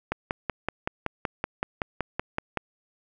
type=click train; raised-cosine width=0.5 ms; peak=-11 dBFS; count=14; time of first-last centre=0.12-2.573 s; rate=5.3 Hz; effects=none